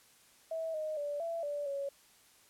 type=tone with pitch steps; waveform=sine; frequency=649 / 620 / 581 / 669 / 581 / 558 Hz; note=E5 / D#5 / D5 / E5 / D5 / C#5; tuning=-27 / -6 / -19 / +25 / -19 / +11 cents; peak=-34 dBFS; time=0.51-1.89 s; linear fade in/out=5 ms; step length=230 ms; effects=white hiss -63 dBFS RMS until 2.49 s + low-pass 12000 Hz 12 dB/octave